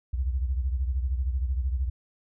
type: beating tone pair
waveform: sine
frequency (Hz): 63 / 76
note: B1 / D#2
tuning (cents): +35 / -40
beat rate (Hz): 13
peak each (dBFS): -25 / -32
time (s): 0.13-1.9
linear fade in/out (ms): 10
effects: none